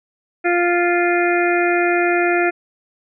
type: harmonic tone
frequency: 349.2 Hz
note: F4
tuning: in tune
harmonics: 1 / 2 / 4 / 5 / 6 / 7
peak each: -17 / -20 / -23 / -24 / -25 / -25 dBFS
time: 0.44-2.51 s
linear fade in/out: 20 ms
effects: none